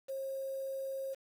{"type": "tone with quantisation", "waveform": "sine", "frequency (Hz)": 538, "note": "C5", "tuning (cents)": 48, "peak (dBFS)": -36, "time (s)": [0.08, 1.15], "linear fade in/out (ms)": 20, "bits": 9, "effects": []}